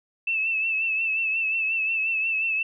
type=tone with vibrato; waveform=sine; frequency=2637 Hz; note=E7; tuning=in tune; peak=-22 dBFS; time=0.27-2.63 s; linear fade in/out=5 ms; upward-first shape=triangle; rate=5.6 Hz; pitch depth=53 cents each way; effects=none